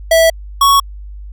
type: tone pair in turn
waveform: square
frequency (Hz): 655 / 1112.5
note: E5 / C#6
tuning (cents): -11 / +6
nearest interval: major sixth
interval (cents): 917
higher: second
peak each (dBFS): -7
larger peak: neither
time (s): 0.11-0.3 / 0.61-0.8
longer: neither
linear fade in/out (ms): 5
effects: added 50 Hz sine -27 dBFS peak until 1.32 s